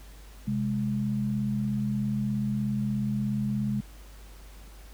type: tone pair together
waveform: sine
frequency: 130.84 / 207.7 Hz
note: C3 / G#3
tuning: 0 / 0 cents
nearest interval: minor sixth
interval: 800 cents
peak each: -30 / -27 dBFS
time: 0.47-3.81 s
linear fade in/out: 10 ms
effects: added 50 Hz sine -45 dBFS peak until 4.93 s + pink hiss -54 dBFS RMS until 4.93 s